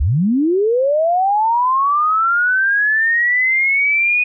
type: linear sweep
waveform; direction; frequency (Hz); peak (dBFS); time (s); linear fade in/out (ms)
sine; up; 54.8 to 2489; -12; 0-4.24; 10
effects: none